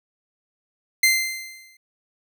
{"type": "tone with exponential decay", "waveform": "sawtooth", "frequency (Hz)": 2081, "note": "C7", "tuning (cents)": -10, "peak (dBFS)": -9, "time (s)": [1.03, 1.77], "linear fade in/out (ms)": 5, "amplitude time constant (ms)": 160, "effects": []}